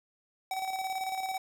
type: tone with tremolo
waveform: square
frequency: 761 Hz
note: F#5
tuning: 48 cents sharp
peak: -31 dBFS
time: 0.51-1.38 s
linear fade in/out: 2 ms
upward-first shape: square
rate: 18 Hz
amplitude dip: 45%
effects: none